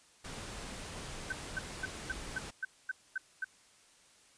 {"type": "noise", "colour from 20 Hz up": "pink", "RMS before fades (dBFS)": -44, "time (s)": [0.24, 2.51], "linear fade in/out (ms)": 10}
{"type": "tone bursts", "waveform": "sine", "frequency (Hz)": 1533, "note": "G6", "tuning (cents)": -39, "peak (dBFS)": -32, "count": 9, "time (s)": [1.3, 3.445], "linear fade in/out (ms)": 5, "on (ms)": 25, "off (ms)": 240}
{"effects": ["white hiss -63 dBFS RMS until 4.37 s", "resampled to 22050 Hz"]}